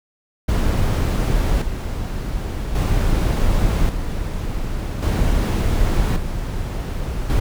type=noise with tremolo; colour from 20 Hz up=brown; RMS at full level=-17 dBFS; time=0.48-7.4 s; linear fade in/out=10 ms; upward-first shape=square; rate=0.44 Hz; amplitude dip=55%; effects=none